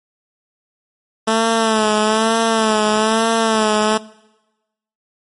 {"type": "tone with vibrato", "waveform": "10% pulse", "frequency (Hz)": 220, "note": "A3", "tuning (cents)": 0, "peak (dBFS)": -5, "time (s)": [1.27, 3.98], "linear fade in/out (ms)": 10, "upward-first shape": "sine", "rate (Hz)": 1.1, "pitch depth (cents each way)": 57, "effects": ["noise-tail reverb RT60 1.0 s tail -21 dB re dry", "MP3 48 kbps"]}